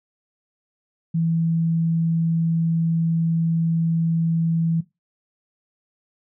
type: tone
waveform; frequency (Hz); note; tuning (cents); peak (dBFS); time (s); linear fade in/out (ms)
sine; 164.81; E3; 0; -18; 1.14-4.81; 10
effects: noise-tail reverb RT60 0.2 s tail -17 dB re dry